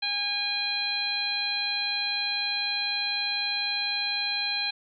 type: harmonic tone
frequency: 816 Hz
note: G#5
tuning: 31 cents flat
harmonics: 1 / 2 / 3 / 4 / 5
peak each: -38 / -37 / -32 / -36 / -28 dBFS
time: 0.02-4.71 s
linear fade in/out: 10 ms
effects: none